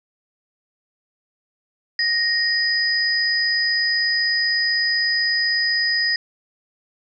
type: tone pair together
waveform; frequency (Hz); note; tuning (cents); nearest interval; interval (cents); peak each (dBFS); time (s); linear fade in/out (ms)
sine; 1864.7 / 4974; A#6 / D#8; 0 / -1; octave + perfect fourth; 1699; -20; 1.99-6.16; 2
effects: none